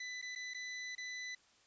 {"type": "tone with dropouts", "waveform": "sawtooth", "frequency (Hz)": 1997, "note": "B6", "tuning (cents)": 19, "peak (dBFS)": -38, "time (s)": [0, 1.35], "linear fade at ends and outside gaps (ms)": 5, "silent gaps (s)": [[0.216, 0.224], [0.352, 0.358], [0.537, 0.545], [0.952, 0.979]], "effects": ["white hiss -68 dBFS RMS until 1.66 s", "resampled to 16000 Hz"]}